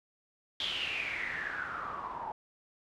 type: noise with low-pass filter sweep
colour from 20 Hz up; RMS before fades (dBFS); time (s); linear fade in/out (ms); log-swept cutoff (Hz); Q
white; -37; 0.6-2.32; 2; 3400 to 860; 8.9
effects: none